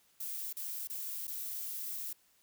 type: noise with dropouts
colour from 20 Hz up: violet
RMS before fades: -40 dBFS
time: 0.2-2.13 s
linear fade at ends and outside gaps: 5 ms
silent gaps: 0.528-0.567 / 0.874-0.898 / 1.271-1.277 s
effects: white hiss -69 dBFS RMS until 2.42 s